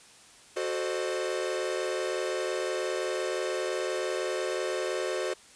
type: chord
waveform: 45% pulse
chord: F# diminished seventh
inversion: none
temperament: equal with one note detuned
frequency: 370 / 440 / 523.3 / 609.1 Hz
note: F#4 / A4 / C5 / Eb5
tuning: 0 / 0 / 0 / -37 cents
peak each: -33 / -36 / -34 / -36 dBFS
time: 0.56-5.34 s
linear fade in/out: 10 ms
effects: white hiss -54 dBFS RMS until 5.55 s + resampled to 22050 Hz